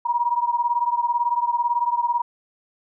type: beating tone pair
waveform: sine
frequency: 950 / 968 Hz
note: A#5 / B5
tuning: +33 / -35 cents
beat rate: 18 Hz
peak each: -21 / -23 dBFS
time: 0.05-2.22 s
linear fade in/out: 10 ms
effects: none